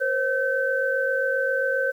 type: tone cluster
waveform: sine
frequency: 487.5 / 535 / 1537 Hz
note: B4 / C5 / G6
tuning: -23 / +38 / -35 cents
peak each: -30 / -24 / -24 dBFS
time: 0-1.92 s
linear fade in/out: 20 ms
effects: 9-bit